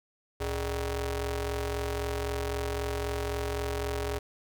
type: ring-modulated tone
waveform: sawtooth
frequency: 174.61 Hz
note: F3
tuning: in tune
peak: -23 dBFS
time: 0.4-4.19 s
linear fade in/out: 10 ms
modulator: 240 Hz
effects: none